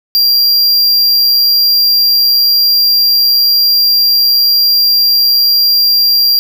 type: tone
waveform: square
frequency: 4757 Hz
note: D8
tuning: 21 cents sharp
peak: -7 dBFS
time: 0.15-6.39 s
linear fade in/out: 0 ms
effects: none